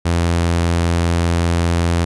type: tone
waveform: sawtooth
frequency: 85.1 Hz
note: F2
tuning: 44 cents flat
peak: -10 dBFS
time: 0.05-2.05 s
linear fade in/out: 10 ms
effects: resampled to 24000 Hz